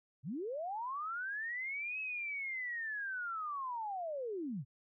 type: linear two-way sweep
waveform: sine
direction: up then down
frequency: 110 to 2586 to 110 Hz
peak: -37 dBFS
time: 0.23-4.65 s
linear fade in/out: 50 ms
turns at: 2 s
effects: none